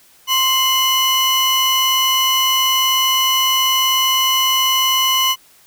35% pulse tone pair together, 1049 / 2967 Hz, C6 / F#7, +4 / +4 cents, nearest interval octave + tritone, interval 1800 cents, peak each -16 / -13 dBFS, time 0.27-5.36 s, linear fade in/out 50 ms, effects white hiss -50 dBFS RMS until 5.66 s

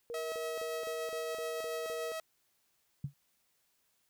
sine tone bursts, 471.2 Hz, A#4, 19 cents sharp, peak -38 dBFS, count 8, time 0.1-2.119 s, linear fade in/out 0 ms, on 220 ms, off 37 ms
sawtooth tone with tremolo, 643 Hz, E5, 43 cents flat, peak -33 dBFS, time 0.14-2.2 s, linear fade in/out 2 ms, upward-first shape triangle, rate 7 Hz, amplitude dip 25%
sine tone with exponential decay, 140.9 Hz, C#3, 29 cents sharp, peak -30 dBFS, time 3.04-3.14 s, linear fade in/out 5 ms, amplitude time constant 20 ms
effects white hiss -75 dBFS RMS until 4.09 s

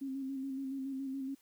sine tone with vibrato, 269 Hz, C4, 48 cents sharp, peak -36 dBFS, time 0.01-1.35 s, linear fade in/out 10 ms, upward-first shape square, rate 7.1 Hz, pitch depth 29 cents each way, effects white hiss -69 dBFS RMS until 1.41 s

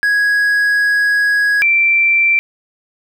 triangle / sine tone pair in turn, 1661.2 / 2347 Hz, G#6 / D7, 0 / -2 cents, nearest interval tritone, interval 598 cents, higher second, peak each -9 dBFS, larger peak neither, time 0.03-1.62 / 1.62-2.39 s, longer first, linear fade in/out 0 ms, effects none

